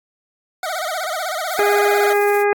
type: tone with vibrato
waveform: 25% pulse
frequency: 683 Hz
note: F5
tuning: 39 cents flat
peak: -18 dBFS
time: 0.63-2.13 s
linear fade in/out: 2 ms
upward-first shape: sine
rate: 16 Hz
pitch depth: 190 cents each way
type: noise with tremolo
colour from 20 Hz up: violet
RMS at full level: -30 dBFS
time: 1.46-2.45 s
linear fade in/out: 50 ms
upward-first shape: triangle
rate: 16 Hz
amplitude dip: 50%
type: harmonic tone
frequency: 409.4 Hz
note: G#4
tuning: 25 cents flat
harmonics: 1 / 2 / 3 / 4 / 5 / 6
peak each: -15 / -20 / -27 / -24 / -27 / -30 dBFS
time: 1.59-2.53 s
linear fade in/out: 2 ms
effects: AAC 64 kbps